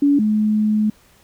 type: tone pair in turn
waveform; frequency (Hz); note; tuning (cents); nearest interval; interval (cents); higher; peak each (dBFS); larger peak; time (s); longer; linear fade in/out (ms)
sine; 284.9 / 213.4; C#4 / G#3; +48 / +47; perfect fourth; 501; first; -11 / -14; first; 0.02-0.19 / 0.19-0.9; second; 5
effects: pink hiss -53 dBFS RMS until 1.23 s